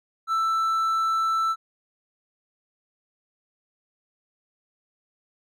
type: tone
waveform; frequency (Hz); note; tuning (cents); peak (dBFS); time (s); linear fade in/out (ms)
triangle; 1326; E6; +10; -19; 0.27-1.56; 50
effects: none